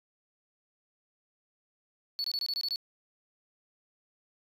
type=tone bursts; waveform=sine; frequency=4435 Hz; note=C#8; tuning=in tune; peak=-27 dBFS; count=8; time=2.19-2.759 s; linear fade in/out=0 ms; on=51 ms; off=23 ms; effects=tanh soft clip ceiling -28 dBFS